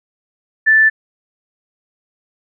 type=tone; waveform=sine; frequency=1760 Hz; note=A6; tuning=in tune; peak=-7 dBFS; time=0.66-0.9 s; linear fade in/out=20 ms; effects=none